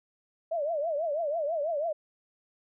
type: tone with vibrato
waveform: sine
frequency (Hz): 623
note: D#5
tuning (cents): +2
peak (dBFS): -27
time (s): 0.51-1.93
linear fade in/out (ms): 10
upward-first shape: triangle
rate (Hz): 6.1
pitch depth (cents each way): 200
effects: none